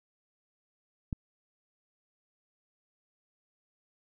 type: click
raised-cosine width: 5 ms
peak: -20 dBFS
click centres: 1.128 s
effects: none